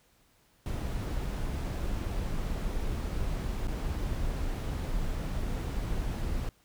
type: noise with dropouts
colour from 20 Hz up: brown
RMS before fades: -32 dBFS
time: 0.66-6.49 s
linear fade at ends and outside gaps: 1 ms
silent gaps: 3.672-3.682 s
effects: pink hiss -66 dBFS RMS until 6.64 s